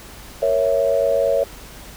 sine chord, A# diminished, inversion none, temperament equal, 466.2 / 554.4 / 659.3 Hz, A#4 / C#5 / E5, 0 / 0 / 0 cents, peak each -22 / -17 / -21 dBFS, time 0.42-1.44 s, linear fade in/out 5 ms, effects added 50 Hz sine -44 dBFS peak until 1.96 s + pink hiss -40 dBFS RMS until 1.96 s

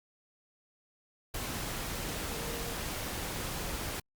sine tone in noise, 466.2 Hz, A#4, in tune, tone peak -43 dBFS, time 2.31-2.74 s, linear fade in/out 5 ms, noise pink, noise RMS -37 dBFS, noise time 1.34-4 s, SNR -9 dB, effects Opus 48 kbps

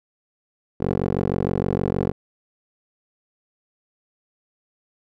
15% pulse tone with band-pass filter, 46.42 Hz, F#1, 6 cents sharp, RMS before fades -23 dBFS, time 0.8-2.12 s, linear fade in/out 10 ms, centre 340 Hz, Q 1.5, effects none

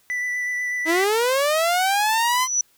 triangle tone with vibrato, 1978 Hz, B6, 2 cents sharp, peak -21 dBFS, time 0.1-1.04 s, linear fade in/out 0 ms, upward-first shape sine, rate 8.1 Hz, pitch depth 13 cents each way
sawtooth linear sweep, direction up, 309.9 to 1042 Hz, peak -14 dBFS, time 0.85-2.48 s, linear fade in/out 50 ms
sine tone with exponential growth, 5920 Hz, F#8, in tune, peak -15 dBFS, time 2.1-2.61 s, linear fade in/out 2 ms, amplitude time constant 110 ms
effects white hiss -60 dBFS RMS until 2.77 s

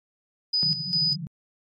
sine tone with tremolo, 4978 Hz, D#8, in tune, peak -20 dBFS, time 0.53-1.16 s, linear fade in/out 10 ms, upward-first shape square, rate 2.5 Hz, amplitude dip 65%
white band-pass noise, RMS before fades -34 dBFS, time 0.63-1.27 s, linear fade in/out 0 ms, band 140 to 180 Hz, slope 96 dB/octave
effects MP3 64 kbps

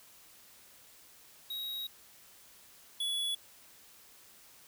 square tone pair in turn, 3809 / 3397 Hz, A#7 / G#7, +37 / +38 cents, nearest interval major second, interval 199 cents, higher first, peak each -37 / -32 dBFS, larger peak second, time 1.5-1.87 / 3-3.35 s, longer first, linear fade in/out 5 ms, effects white hiss -58 dBFS RMS until 4.67 s

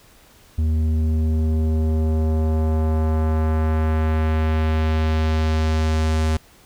square tone with low-pass filter sweep, 78.8 Hz, D#2, 23 cents sharp, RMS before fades -19 dBFS, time 0.58-6.37 s, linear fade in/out 5 ms, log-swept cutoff 180 to 9000 Hz, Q 0.92, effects pink hiss -51 dBFS RMS until 6.65 s

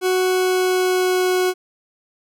40% pulse tone with pitch glide, 370 to 367.2 Hz, F#4 to F#4, 0 to -13 cents, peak -15 dBFS, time 0.01-1.54 s, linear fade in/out 50 ms, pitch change -13 cents, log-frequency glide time 0.25-1.3 s, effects none

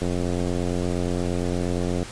click train, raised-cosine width 2 ms, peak -13 dBFS, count 179, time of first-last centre 0.02-2.029 s, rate 88.6 Hz, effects pink hiss -38 dBFS RMS until 2.11 s + resampled to 22050 Hz

